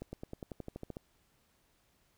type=accelerating click train; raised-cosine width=2 ms; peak=-28 dBFS; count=12; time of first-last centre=0.02-0.969 s; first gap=110 ms; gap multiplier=0.95; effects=pink hiss -72 dBFS RMS until 2.17 s